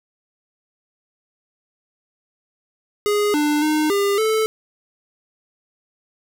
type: tone with pitch steps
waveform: square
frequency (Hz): 414.3 / 297.3 / 306.3 / 401.5 / 437.8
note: G#4 / D4 / D#4 / G4 / A4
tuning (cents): -4 / +21 / -27 / +41 / -9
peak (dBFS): -17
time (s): 3.06-4.46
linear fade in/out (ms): 0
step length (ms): 280
effects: none